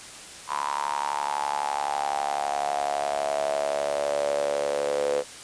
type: tone with high-pass filter sweep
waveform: sawtooth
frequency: 71.9 Hz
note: D2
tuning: 36 cents flat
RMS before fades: -27 dBFS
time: 0.47-5.24 s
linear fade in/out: 50 ms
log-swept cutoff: 1000 to 500 Hz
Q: 9.9
effects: white hiss -42 dBFS RMS until 5.43 s + resampled to 22050 Hz